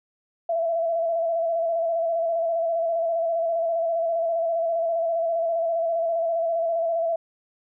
sine tone with vibrato, 667 Hz, E5, 20 cents sharp, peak -21 dBFS, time 0.49-7.16 s, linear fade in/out 5 ms, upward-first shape square, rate 15 Hz, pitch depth 30 cents each way, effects none

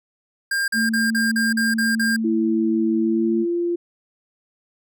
square tone bursts, 1603 Hz, G6, 38 cents sharp, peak -20 dBFS, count 8, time 0.51-2.164 s, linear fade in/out 5 ms, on 170 ms, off 42 ms
sine tone, 224 Hz, A3, 31 cents sharp, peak -20 dBFS, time 0.73-3.46 s, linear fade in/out 50 ms
sine tone with pitch glide, 330.2 to 345.6 Hz, E4 to F4, +3 to -18 cents, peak -19 dBFS, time 2.24-3.76 s, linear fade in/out 10 ms, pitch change +79 cents, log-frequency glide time 2.98-3.56 s
effects none

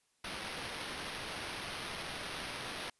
white noise with sample-and-hold, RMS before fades -42 dBFS, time 0.24-2.9 s, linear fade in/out 5 ms, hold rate 7350 Hz, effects white hiss -75 dBFS RMS until 2.99 s + resampled to 24000 Hz

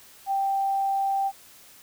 sine tone, 784 Hz, G5, in tune, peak -22 dBFS, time 0.26-1.32 s, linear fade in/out 50 ms, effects white hiss -51 dBFS RMS until 1.82 s

